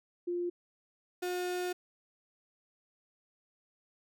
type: tone pair in turn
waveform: sine / 35% pulse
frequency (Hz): 350.6 / 359.6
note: F4 / F#4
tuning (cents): +7 / -49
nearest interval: unison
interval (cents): 44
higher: second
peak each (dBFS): -31 / -31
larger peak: neither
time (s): 0.27-0.5 / 1.22-1.73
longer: second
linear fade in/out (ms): 10
effects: none